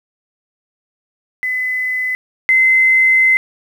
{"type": "tone pair in turn", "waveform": "sine", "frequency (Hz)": [2016, 2058], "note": ["B6", "C7"], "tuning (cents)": [35, -29], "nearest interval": "unison", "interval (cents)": 36, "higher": "second", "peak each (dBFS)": [-16, -8], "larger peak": "second", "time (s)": [[1.43, 2.15], [2.49, 3.37]], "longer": "second", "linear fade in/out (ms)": 0, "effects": ["7-bit"]}